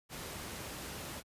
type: noise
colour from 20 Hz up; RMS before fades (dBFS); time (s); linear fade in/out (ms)
pink; -43; 0.09-1.23; 50
effects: high-pass 60 Hz 12 dB/octave + resampled to 32000 Hz